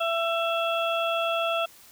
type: harmonic tone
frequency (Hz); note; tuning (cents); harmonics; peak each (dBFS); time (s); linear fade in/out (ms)
668; E5; +23; 1 / 2 / 4 / 5; -26 / -29 / -32 / -33; 0-1.66; 10
effects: white hiss -52 dBFS RMS until 1.91 s